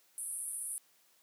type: band-pass noise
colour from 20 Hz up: white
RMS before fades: -40 dBFS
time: 0.18-0.78 s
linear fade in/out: 0 ms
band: 9000 to 11000 Hz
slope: 96 dB/octave
effects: white hiss -68 dBFS RMS until 1.22 s + high-pass 200 Hz 12 dB/octave